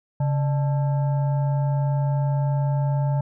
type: tone with frequency modulation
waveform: sine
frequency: 138.59 Hz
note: C#3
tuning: in tune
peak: -19 dBFS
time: 0.2-3.21 s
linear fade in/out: 5 ms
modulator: 738 Hz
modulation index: 0.4
effects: none